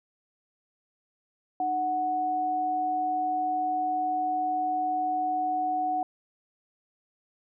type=tone pair together; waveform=sine; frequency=306.3 / 740 Hz; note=D#4 / F#5; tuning=-27 / 0 cents; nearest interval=octave + minor third; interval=1527 cents; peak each=-36 / -25 dBFS; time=1.6-6.03 s; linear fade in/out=2 ms; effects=none